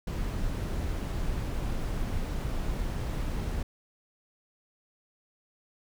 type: noise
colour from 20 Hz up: brown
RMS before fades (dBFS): -31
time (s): 0.07-3.63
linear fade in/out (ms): 5
effects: none